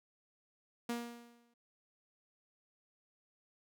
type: tone with exponential decay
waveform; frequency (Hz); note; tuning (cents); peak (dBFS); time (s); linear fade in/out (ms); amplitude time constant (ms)
sawtooth; 236.9; A#3; +28; -30; 0.89-1.54; 5; 140
effects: none